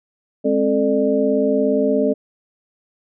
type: tone cluster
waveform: sine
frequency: 208.9 / 265.9 / 438.5 / 598 Hz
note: G#3 / C4 / A4 / D5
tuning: +10 / +28 / -6 / +31 cents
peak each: -23 / -19 / -19 / -20 dBFS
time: 0.44-2.14 s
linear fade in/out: 20 ms
effects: none